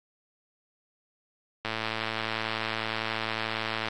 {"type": "click train", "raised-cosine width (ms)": 0.3, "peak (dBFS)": -14, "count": 249, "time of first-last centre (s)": [1.65, 3.884], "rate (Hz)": 111, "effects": ["AAC 64 kbps"]}